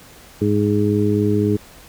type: harmonic tone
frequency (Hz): 103.83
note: G#2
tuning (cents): 0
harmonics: 1 / 2 / 3 / 4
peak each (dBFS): -20 / -20 / -20 / -20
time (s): 0.41-1.57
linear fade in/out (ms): 10
effects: pink hiss -44 dBFS RMS until 1.88 s